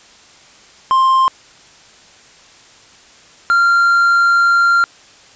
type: tone pair in turn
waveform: triangle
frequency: 1053 / 1385.8 Hz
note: C6 / F6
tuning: +11 / -14 cents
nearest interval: perfect fourth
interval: 475 cents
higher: second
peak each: -7 dBFS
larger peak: neither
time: 0.91-1.28 / 3.5-4.84 s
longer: second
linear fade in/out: 0 ms
effects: white hiss -44 dBFS RMS until 5.35 s + resampled to 16000 Hz